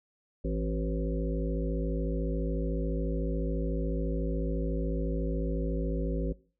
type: harmonic tone with a mistuned harmonic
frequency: 54 Hz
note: A1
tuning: 32 cents flat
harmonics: 1 / 3 / 5 / 7 / 9 / 10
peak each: -30 / -35 / -37 / -38 / -40 / -40 dBFS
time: 0.44-6.33 s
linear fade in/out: 10 ms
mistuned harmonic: 3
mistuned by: +82 cents
effects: noise-tail reverb RT60 0.4 s tail -21 dB re dry